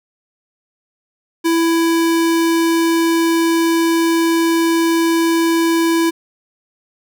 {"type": "tone", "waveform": "square", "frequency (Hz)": 331.6, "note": "E4", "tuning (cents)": 10, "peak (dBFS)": -13, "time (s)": [1.44, 6.11], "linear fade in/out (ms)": 20, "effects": []}